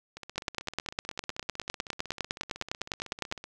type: two click trains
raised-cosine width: 0.2 ms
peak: -24 / -12 dBFS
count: 53 / 30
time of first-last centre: 0.17-3.44 / 0.38-3.324 s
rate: 15.9 / 9.85 Hz
effects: none